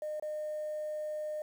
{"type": "tone with dropouts", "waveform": "sine", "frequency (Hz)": 609, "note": "D#5", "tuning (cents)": -37, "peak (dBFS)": -33, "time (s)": [0.02, 1.42], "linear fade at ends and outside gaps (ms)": 2, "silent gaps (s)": [0.198, 0.224], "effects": ["tanh soft clip ceiling -31 dBFS", "10-bit"]}